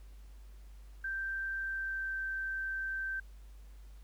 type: tone with pitch glide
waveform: sine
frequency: 1568 to 1557.2 Hz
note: G6 to G6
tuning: 0 to -12 cents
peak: -34 dBFS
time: 1.04-3.2 s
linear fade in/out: 5 ms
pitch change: -12 cents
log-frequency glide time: 1.59-2.18 s
effects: added 50 Hz sine -49 dBFS peak until 4.03 s + pink hiss -67 dBFS RMS until 4.03 s